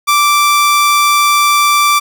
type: tone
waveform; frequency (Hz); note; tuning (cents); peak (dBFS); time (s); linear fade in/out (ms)
sawtooth; 1171; D6; -5; -4; 0.07-2; 20
effects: none